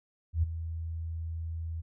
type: tone with ADSR envelope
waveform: sine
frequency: 82 Hz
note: E2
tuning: 9 cents flat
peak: -21 dBFS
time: 0.33-1.82 s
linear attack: 100 ms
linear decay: 14 ms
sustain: -12 dB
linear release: 21 ms
effects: none